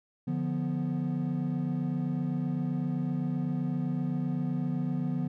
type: chord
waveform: triangle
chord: B diminished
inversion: first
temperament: equal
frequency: 146.83 / 174.61 / 246.9 Hz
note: D3 / F3 / B3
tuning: 0 / 0 / 0 cents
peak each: -30 dBFS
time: 0.27-5.28 s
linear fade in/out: 10 ms
effects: tanh soft clip ceiling -19 dBFS